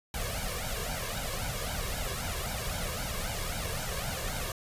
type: noise with flanger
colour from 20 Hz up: pink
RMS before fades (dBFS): -34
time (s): 0.14-4.52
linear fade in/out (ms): 2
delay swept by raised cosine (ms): 1.3 to 1.83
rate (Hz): 3.8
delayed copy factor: +0.8
effects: resampled to 32000 Hz